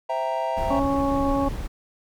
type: chord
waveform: triangle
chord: C dominant seventh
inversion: none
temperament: equal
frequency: 523.3 / 659.3 / 784 / 932.3 Hz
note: C5 / E5 / G5 / Bb5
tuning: 0 / 0 / 0 / 0 cents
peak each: -30 / -25 / -29 / -26 dBFS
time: 0.09-0.8 s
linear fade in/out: 10 ms
type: noise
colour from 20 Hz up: brown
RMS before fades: -30 dBFS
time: 0.56-1.68 s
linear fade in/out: 20 ms
type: harmonic tone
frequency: 277.2 Hz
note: C#4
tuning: in tune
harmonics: 1 / 2 / 3 / 4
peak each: -23 / -26 / -28 / -29 dBFS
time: 0.7-1.49 s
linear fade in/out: 10 ms
effects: none